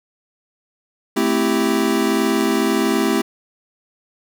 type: chord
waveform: square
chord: A minor seventh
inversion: none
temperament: equal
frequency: 220 / 261.6 / 329.6 / 392 Hz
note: A3 / C4 / E4 / G4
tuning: 0 / 0 / 0 / 0 cents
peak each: -22 dBFS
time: 1.16-3.22 s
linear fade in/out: 10 ms
effects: none